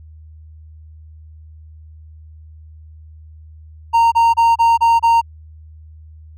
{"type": "tone bursts", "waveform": "triangle", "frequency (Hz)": 924, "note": "A#5", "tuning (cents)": -16, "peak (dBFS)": -7, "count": 6, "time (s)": [3.93, 5.215], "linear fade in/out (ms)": 20, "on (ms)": 190, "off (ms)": 29, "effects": ["added 78 Hz sine -37 dBFS peak until 6.37 s"]}